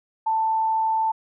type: tone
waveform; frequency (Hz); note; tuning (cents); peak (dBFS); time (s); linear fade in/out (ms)
sine; 886; A5; +12; -19; 0.26-1.12; 10
effects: none